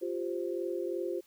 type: chord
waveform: sine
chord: F suspended second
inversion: none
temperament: equal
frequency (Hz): 349.2 / 392 / 523.3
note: F4 / G4 / C5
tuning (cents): 0 / 0 / 0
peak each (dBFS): -34 / -37 / -38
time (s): 0.01-1.21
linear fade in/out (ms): 20
effects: white hiss -65 dBFS RMS until 1.26 s